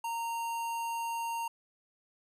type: tone with notch filter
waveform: square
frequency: 925 Hz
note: A#5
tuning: 14 cents flat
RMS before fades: -35 dBFS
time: 0.04-1.48 s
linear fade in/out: 5 ms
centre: 4200 Hz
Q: 1.7
effects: resampled to 32000 Hz